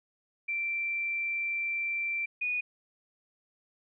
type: tone pair in turn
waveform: sine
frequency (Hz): 2349 / 2466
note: D7 / D#7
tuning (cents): 0 / -16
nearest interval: minor second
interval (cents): 84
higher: second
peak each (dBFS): -29 / -28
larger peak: second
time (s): 0.48-2.26 / 2.41-2.61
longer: first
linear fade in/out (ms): 10
effects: none